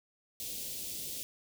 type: band-stop noise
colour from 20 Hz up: white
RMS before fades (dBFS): -40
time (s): 0.4-1.23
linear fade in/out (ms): 0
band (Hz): 520 to 2900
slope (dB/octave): 24
effects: none